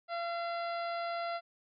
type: harmonic tone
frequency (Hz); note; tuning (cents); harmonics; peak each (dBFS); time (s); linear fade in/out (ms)
683; F5; -39; 1 / 2 / 3 / 4 / 5 / 6 / 7; -35 / -40 / -46 / -52 / -54 / -51 / -54; 0.08-1.41; 50
effects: none